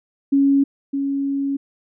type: tone pair in turn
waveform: sine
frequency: 277.2 / 277.2 Hz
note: C#4 / C#4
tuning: 0 / 0 cents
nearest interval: unison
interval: 0 cents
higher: neither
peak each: -12 / -19 dBFS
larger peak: first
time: 0.32-0.64 / 0.93-1.57 s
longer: second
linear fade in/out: 10 ms
effects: none